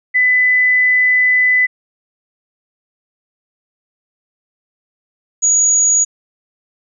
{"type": "tone pair in turn", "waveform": "sine", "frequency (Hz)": [2002, 6771], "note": ["B6", "G#8"], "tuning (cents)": [23, 33], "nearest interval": "octave + major sixth", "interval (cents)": 2110, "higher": "second", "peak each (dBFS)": -9, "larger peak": "neither", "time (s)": [[0.14, 1.67], [5.42, 6.05]], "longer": "first", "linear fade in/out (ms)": 20, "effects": []}